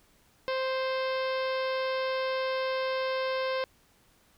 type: harmonic tone with a mistuned harmonic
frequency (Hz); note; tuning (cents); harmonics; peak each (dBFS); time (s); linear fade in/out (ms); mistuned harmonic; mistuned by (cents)
523.3; C5; 0; 1 / 2 / 3 / 4 / 5 / 6 / 7 / 8 / 9 / 10; -29 / -35 / -39 / -41 / -43 / -45 / -46 / -47 / -48 / -49; 0.48-3.64; 0; 9; -23
effects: pink hiss -64 dBFS RMS until 4.37 s